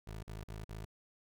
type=tone bursts; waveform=20% pulse; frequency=53.6 Hz; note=A1; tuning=45 cents flat; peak=-38 dBFS; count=4; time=0.07-0.851 s; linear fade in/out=5 ms; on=160 ms; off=47 ms; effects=none